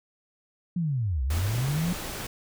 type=linear two-way sweep; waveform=sine; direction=down then up; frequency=181.3 to 60.7 to 181.3 Hz; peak=-24 dBFS; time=0.76-1.93 s; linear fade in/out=5 ms; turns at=1.23 s
type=noise; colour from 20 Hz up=pink; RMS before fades=-35 dBFS; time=1.3-2.27 s; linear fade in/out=5 ms
effects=none